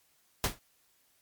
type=noise with exponential decay; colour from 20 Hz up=pink; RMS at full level=-24 dBFS; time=0.44-0.59 s; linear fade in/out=0 ms; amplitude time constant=32 ms; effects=white hiss -69 dBFS RMS until 1.21 s + MP3 96 kbps